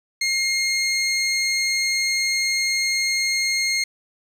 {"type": "tone", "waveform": "20% pulse", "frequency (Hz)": 2136, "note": "C7", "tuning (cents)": 35, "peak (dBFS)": -14, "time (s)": [0.21, 3.84], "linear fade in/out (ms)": 5, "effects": ["low-pass 10000 Hz 12 dB/octave", "8-bit"]}